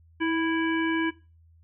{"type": "harmonic tone with a mistuned harmonic", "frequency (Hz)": 329.6, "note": "E4", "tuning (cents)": 0, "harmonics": [1, 3, 5, 7, 9], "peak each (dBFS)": [-24, -34, -31, -35, -39], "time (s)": [0.2, 1.11], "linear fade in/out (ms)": 20, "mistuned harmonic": 1, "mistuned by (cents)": -25, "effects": ["noise-tail reverb RT60 0.3 s tail -18 dB re dry", "added 82 Hz sine -54 dBFS peak until 1.63 s"]}